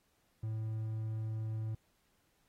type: tone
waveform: triangle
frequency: 110 Hz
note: A2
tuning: in tune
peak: -33 dBFS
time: 0.43-1.75 s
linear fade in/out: 5 ms
effects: pink hiss -75 dBFS RMS until 2.48 s + AAC 48 kbps